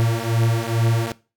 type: beating tone pair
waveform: 45% pulse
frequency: 113.6 / 115.9 Hz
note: A#2 / A#2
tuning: -44 / -10 cents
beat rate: 2.3 Hz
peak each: -21 dBFS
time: 0-1.12 s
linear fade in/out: 0 ms
effects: noise-tail reverb RT60 0.3 s tail -19 dB re dry